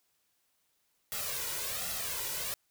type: noise with flanger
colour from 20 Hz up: white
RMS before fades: -36 dBFS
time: 1.12-2.54 s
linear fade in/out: 0 ms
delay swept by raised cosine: 1.5 to 2.07 ms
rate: 1.3 Hz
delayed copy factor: +0.7
effects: white hiss -75 dBFS RMS until 2.7 s